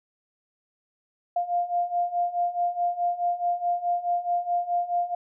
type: beating tone pair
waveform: sine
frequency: 698.5 / 703.2 Hz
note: F5 / F5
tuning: 0 / +12 cents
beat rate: 4.7 Hz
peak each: -28 / -25 dBFS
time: 1.36-5.15 s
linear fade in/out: 5 ms
effects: none